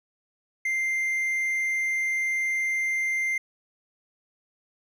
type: tone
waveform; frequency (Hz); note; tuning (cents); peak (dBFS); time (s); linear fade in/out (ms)
triangle; 2093; C7; 0; -22; 0.65-3.38; 5
effects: none